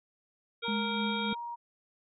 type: harmonic tone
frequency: 466.2 Hz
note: A#4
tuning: in tune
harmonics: 1 / 3 / 5 / 7 / 8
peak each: -39 / -39 / -39 / -39 / -39 dBFS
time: 0.62-1.35 s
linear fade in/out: 20 ms
type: tone with pitch glide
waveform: sine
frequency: 932.3 to 945.3 Hz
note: A#5 to A#5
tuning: 0 to +24 cents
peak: -36 dBFS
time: 0.64-1.56 s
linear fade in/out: 20 ms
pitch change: +24 cents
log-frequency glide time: 1.18-1.41 s
type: tone with tremolo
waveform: sine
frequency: 210.3 Hz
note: G#3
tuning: 22 cents sharp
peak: -30 dBFS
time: 0.68-1.33 s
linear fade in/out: 2 ms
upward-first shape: sine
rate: 3.4 Hz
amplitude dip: 45%
effects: none